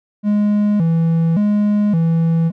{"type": "tone with vibrato", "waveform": "triangle", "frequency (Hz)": 185, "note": "F#3", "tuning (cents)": 0, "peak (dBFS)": -10, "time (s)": [0.23, 2.52], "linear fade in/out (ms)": 50, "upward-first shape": "square", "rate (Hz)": 0.88, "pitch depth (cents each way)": 200, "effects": []}